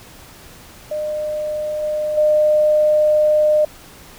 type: tone with level steps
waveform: sine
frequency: 607 Hz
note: D#5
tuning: 43 cents flat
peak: -20 / -18 / -11 dBFS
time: 0.91-3.65 s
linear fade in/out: 5 ms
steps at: 1.82 / 2.17 s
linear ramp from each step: 10 ms
effects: pink hiss -42 dBFS RMS until 4.18 s